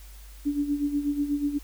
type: tone with tremolo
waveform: sine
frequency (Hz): 288.9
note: D4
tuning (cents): -28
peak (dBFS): -21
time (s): 0.45-1.59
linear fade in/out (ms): 20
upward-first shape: sine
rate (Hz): 8.2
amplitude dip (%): 70
effects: added 50 Hz sine -43 dBFS peak until 1.63 s + white hiss -53 dBFS RMS until 1.63 s